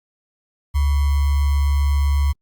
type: tone with sample-and-hold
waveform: sine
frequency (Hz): 71.1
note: C#2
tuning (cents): +45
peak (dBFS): -14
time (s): 0.74-2.33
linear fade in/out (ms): 20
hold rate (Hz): 1050
effects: Opus 48 kbps